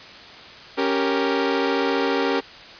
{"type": "chord", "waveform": "sawtooth", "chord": "G diminished", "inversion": "second", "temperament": "equal", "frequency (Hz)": [277.2, 392, 466.2], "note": ["Db4", "G4", "Bb4"], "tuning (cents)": [0, 0, 0], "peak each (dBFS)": -20, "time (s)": [0.77, 2.41], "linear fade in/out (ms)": 20, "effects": ["white hiss -41 dBFS RMS until 2.79 s", "resampled to 11025 Hz"]}